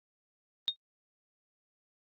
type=tone with exponential decay; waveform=sine; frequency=3700 Hz; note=A#7; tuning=14 cents flat; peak=-22 dBFS; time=0.68-0.76 s; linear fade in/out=0 ms; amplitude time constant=16 ms; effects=Opus 32 kbps